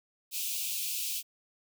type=high-pass noise; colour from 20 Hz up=white; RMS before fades=-34 dBFS; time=0.31-1.23 s; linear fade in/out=50 ms; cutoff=2400 Hz; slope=96 dB/octave; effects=none